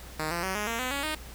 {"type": "tone with pitch steps", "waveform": "5% pulse", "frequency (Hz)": [155.56, 171.61, 189.32, 208.9, 230.4, 254.2, 280.4, 309.3], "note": ["D#3", "F3", "F#3", "G#3", "A#3", "C4", "C#4", "D#4"], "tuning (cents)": [0, -30, 40, 10, -20, -50, 20, -10], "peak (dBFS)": -18, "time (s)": [0.19, 1.15], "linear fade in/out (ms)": 5, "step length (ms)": 120, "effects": ["added 60 Hz sine -44 dBFS peak until 1.34 s", "pink hiss -47 dBFS RMS until 1.34 s"]}